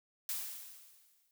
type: noise with exponential decay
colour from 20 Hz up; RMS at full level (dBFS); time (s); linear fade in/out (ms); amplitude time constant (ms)
blue; -36; 0.29-1.31; 1; 220
effects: none